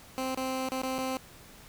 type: tone with dropouts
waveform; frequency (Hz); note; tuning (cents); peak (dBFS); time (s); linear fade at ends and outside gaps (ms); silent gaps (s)
15% pulse; 261.1; C4; -3; -24; 0.18-1.17; 0; 0.347-0.374 / 0.689-0.719 / 0.817-0.834 / 0.981-0.988
effects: pink hiss -52 dBFS RMS until 1.68 s